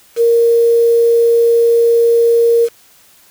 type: tone with quantisation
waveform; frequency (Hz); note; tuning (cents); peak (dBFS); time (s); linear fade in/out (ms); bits
sine; 466.2; A#4; 0; -7; 0.16-2.69; 50; 5
effects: white hiss -47 dBFS RMS until 3.3 s